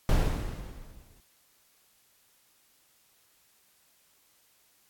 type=noise with exponential decay; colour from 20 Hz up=brown; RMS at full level=-20 dBFS; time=0.09-1.2 s; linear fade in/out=1 ms; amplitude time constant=240 ms; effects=white hiss -65 dBFS RMS until 4.89 s + AAC 64 kbps